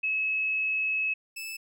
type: tone pair in turn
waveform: sine / sawtooth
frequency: 2580 / 2624 Hz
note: E7 / E7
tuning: -38 / -9 cents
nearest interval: unison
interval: 29 cents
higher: second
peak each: -25 / -32 dBFS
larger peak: first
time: 0.03-1.14 / 1.36-1.57 s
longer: first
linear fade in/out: 10 ms
effects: none